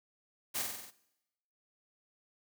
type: noise with echo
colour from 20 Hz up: white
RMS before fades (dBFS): -35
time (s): 0.54-0.63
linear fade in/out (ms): 20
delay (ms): 47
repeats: 6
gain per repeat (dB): -3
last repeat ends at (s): 0.912
effects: noise-tail reverb RT60 0.9 s tail -19 dB re dry + high-pass 100 Hz 12 dB/octave